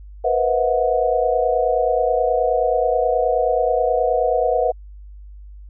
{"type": "tone cluster", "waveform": "sine", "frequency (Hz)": [478.6, 508, 648, 728], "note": ["A#4", "B4", "E5", "F#5"], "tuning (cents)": [46, 49, -30, -28], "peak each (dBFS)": -21, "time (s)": [0.24, 4.72], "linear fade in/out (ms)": 10, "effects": ["added 50 Hz sine -36 dBFS peak until 5.69 s"]}